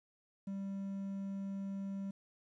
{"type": "tone with quantisation", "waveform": "triangle", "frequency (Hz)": 196, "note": "G3", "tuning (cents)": 0, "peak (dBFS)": -36, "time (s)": [0.47, 2.11], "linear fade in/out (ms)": 5, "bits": 11, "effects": ["resampled to 22050 Hz"]}